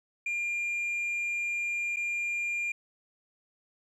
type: tone with dropouts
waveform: sine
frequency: 2400 Hz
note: D7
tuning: 37 cents sharp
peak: -26 dBFS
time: 0.26-2.72 s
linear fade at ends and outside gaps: 5 ms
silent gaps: 1.961-1.968 s
effects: tanh soft clip ceiling -28 dBFS + 11-bit